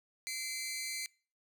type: tone pair together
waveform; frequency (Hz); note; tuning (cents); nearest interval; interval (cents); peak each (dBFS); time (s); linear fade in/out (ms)
15% pulse; 2064 / 2317; C7 / D7; -24 / -24; major second; 200; -33 / -34; 0.27-1.06; 0
effects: noise-tail reverb RT60 0.4 s tail -24 dB re dry